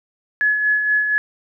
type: tone with tremolo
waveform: sine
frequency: 1700 Hz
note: G#6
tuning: 40 cents sharp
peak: -13 dBFS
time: 0.41-1.18 s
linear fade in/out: 0 ms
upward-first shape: sine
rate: 4.2 Hz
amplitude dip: 45%
effects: none

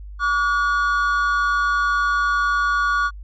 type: tone pair together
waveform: triangle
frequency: 1146 / 1443.9 Hz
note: D6 / F#6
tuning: -43 / -43 cents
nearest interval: major third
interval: 400 cents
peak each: -18 dBFS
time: 0.19-3.11 s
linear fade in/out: 50 ms
effects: added 50 Hz sine -33 dBFS peak until 3.23 s + resampled to 16000 Hz

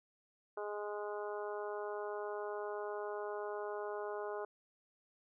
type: harmonic tone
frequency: 207.7 Hz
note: G#3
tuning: in tune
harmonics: 2 / 3 / 4 / 5 / 6 / 7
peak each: -41 / -45 / -47 / -49 / -51 / -52 dBFS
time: 0.57-4.45 s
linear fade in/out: 5 ms
effects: none

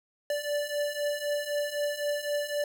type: beating tone pair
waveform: square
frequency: 582 / 585.9 Hz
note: D5 / D5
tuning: -16 / -4 cents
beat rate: 3.9 Hz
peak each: -34 / -31 dBFS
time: 0.3-2.64 s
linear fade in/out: 2 ms
effects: none

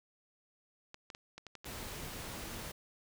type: clicks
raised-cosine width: 0.2 ms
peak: -30 dBFS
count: 9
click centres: 0.944 / 1.102 / 1.149 / 1.38 / 1.467 / 1.553 / 1.645 / 1.885 / 1.944 s
type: noise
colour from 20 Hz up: pink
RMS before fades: -44 dBFS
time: 1.65-2.72 s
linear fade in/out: 10 ms
effects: none

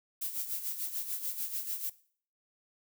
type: noise with tremolo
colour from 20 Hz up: violet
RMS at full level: -34 dBFS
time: 0.21-1.9 s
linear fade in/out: 10 ms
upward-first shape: sine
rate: 6.8 Hz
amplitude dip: 65%
effects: noise-tail reverb RT60 0.5 s tail -19 dB re dry

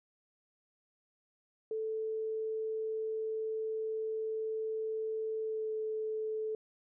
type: tone with pitch glide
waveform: sine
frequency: 439.5 to 435.5 Hz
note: A4 to A4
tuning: -2 to -18 cents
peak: -33 dBFS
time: 1.71-6.55 s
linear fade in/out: 2 ms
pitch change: -16 cents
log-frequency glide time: 5.41-5.72 s
effects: none

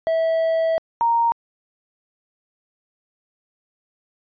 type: tone pair in turn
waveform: triangle / sine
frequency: 652 / 930.6 Hz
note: E5 / A#5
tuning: -19 / -3 cents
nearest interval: tritone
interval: 616 cents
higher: second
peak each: -15 dBFS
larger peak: neither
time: 0.07-0.78 / 1.01-1.32 s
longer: first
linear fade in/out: 0 ms
effects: resampled to 11025 Hz

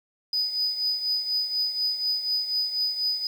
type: tone with tremolo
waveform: sine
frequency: 4978 Hz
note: D#8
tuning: in tune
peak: -19 dBFS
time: 0.33-3.27 s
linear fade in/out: 2 ms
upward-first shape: triangle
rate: 4.1 Hz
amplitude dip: 75%
effects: tanh soft clip ceiling -20 dBFS + 8-bit

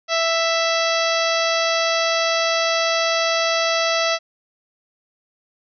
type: harmonic tone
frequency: 661 Hz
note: E5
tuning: 5 cents sharp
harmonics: 1 / 2 / 3 / 4 / 5 / 6 / 7 / 8 / 9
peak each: -21 / -24 / -26 / -27 / -28 / -29 / -29 / -30 / -31 dBFS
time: 0.08-4.19 s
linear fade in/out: 50 ms
effects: none

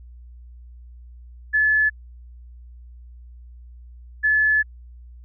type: tone pair in turn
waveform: sine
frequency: 1724 / 1724 Hz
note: A6 / A6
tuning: -36 / -36 cents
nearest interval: unison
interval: 0 cents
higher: neither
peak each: -15 dBFS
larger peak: neither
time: 1.53-1.9 / 4.23-4.63 s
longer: second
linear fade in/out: 20 ms
effects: added 60 Hz sine -40 dBFS peak until 5.24 s

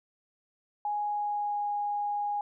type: tone with pitch glide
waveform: sine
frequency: 830.6 to 823.4 Hz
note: G#5 to G#5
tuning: 0 to -15 cents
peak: -28 dBFS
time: 0.85-2.41 s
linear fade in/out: 2 ms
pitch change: -15 cents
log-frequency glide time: 1.04-1.71 s
effects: none

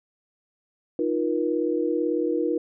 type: chord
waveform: sine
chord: Eb suspended second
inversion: none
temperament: equal with one note detuned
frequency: 311.1 / 349.2 / 477.3 Hz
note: Eb4 / F4 / Bb4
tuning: 0 / 0 / +41 cents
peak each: -26 dBFS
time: 0.99-2.58 s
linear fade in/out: 2 ms
effects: none

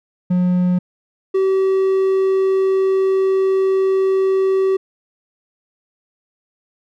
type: tone pair in turn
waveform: triangle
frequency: 180 / 383 Hz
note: F#3 / G4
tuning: -47 / -40 cents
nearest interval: octave + minor second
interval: 1307 cents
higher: second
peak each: -11 dBFS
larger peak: neither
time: 0.3-0.79 / 1.34-4.77 s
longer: second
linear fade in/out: 10 ms
effects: none

